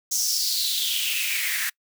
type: noise with high-pass filter sweep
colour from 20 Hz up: white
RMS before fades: -25 dBFS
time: 0.11-1.7 s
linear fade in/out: 10 ms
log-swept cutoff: 6200 to 1700 Hz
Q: 5.5
effects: noise-tail reverb RT60 0.1 s tail -26 dB re dry